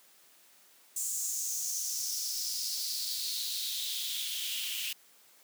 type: noise with high-pass filter sweep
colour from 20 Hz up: white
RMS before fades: -35 dBFS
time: 0.96-4.93 s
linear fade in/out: 5 ms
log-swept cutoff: 7400 to 2800 Hz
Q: 4.6
effects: white hiss -61 dBFS RMS until 5.43 s + high-pass 200 Hz 12 dB/octave